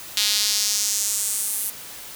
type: tone with high-pass filter sweep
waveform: sawtooth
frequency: 207.7 Hz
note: G#3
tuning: in tune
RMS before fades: -23 dBFS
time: 0.17-1.7 s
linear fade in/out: 2 ms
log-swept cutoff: 3800 to 11000 Hz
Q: 2
effects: white hiss -38 dBFS RMS until 2.15 s